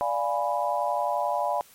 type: chord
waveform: sine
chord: D diminished seventh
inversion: none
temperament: equal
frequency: 587.3 / 698.5 / 830.6 / 987.8 Hz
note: D5 / F5 / Ab5 / Cb6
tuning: 0 / 0 / 0 / 0 cents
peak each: -29 dBFS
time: 0.01-1.61 s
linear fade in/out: 0 ms
effects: white hiss -54 dBFS RMS until 1.74 s + MP3 64 kbps